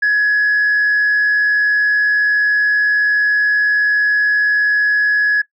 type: tone with frequency modulation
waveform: sine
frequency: 1685 Hz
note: G#6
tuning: 25 cents sharp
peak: -9 dBFS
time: 0.02-5.42 s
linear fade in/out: 10 ms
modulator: 81.3 Hz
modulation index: 0.27
effects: noise-tail reverb RT60 0.1 s tail -21 dB re dry + tanh soft clip ceiling -9 dBFS